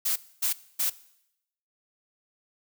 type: noise bursts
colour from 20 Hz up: blue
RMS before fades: -26 dBFS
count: 3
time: 0.05-0.9 s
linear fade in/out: 10 ms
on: 110 ms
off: 260 ms
effects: noise-tail reverb RT60 0.8 s tail -19 dB re dry